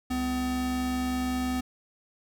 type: tone pair together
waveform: square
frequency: 67.7 / 253 Hz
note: C#2 / B3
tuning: -40 / +42 cents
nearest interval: octave + major seventh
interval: 2282 cents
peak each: -36 / -28 dBFS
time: 0.1-1.61 s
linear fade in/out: 10 ms
effects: none